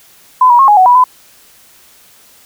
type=tone with pitch steps; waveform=sine; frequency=1013 / 962 / 1081 / 832 / 745 / 979 / 1008 Hz; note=B5 / B5 / C#6 / G#5 / F#5 / B5 / B5; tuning=+44 / -46 / -44 / +3 / +12 / -15 / +35 cents; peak=-3 dBFS; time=0.41-1.04 s; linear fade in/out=5 ms; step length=90 ms; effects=white hiss -44 dBFS RMS until 2.45 s